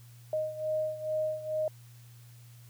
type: beating tone pair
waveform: sine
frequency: 620 / 622.3 Hz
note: D#5 / D#5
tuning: -6 / 0 cents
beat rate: 2.3 Hz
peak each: -31 / -35 dBFS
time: 0.33-1.68 s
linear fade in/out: 2 ms
effects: added 119 Hz sine -50 dBFS peak until 2.69 s + white hiss -61 dBFS RMS until 2.69 s